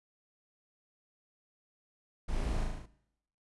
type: noise with echo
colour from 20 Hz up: brown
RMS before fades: -36 dBFS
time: 2.28-2.64 s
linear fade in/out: 10 ms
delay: 37 ms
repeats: 6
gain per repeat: -2 dB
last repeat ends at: 2.862 s
effects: noise-tail reverb RT60 0.8 s tail -19 dB re dry + resampled to 24000 Hz